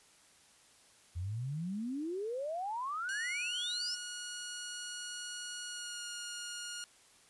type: exponential sweep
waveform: sine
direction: up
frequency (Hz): 82.6 to 5588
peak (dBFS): -35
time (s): 1.15-3.96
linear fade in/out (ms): 20
type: tone with pitch glide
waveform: 10% pulse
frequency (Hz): 1447 to 1428.7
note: F#6 to F6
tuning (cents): -39 to +39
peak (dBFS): -32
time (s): 3.09-6.84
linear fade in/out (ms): 0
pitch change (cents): -22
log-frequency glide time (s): 5.68-6.04
effects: white hiss -63 dBFS RMS until 7.29 s + resampled to 24000 Hz